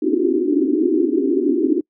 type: band-pass noise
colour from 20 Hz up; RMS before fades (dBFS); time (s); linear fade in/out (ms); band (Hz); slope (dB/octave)
white; -17; 0.02-1.81; 10; 260 to 390; 96
effects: noise-tail reverb RT60 0.1 s tail -26 dB re dry